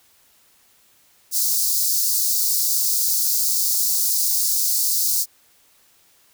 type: high-pass noise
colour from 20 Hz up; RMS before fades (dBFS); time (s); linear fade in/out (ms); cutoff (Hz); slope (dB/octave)
white; -20; 1.31-5.26; 50; 4400; 48
effects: white hiss -57 dBFS RMS until 6.33 s